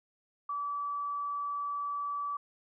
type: tone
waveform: sine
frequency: 1152 Hz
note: D6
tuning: 34 cents flat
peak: -32 dBFS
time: 0.49-2.37 s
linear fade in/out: 5 ms
effects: none